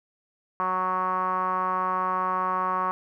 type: tone with low-pass filter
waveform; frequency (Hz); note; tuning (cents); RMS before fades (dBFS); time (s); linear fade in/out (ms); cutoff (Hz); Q
5% pulse; 185; F#3; 0; -26; 0.6-2.91; 0; 1100; 5.9
effects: none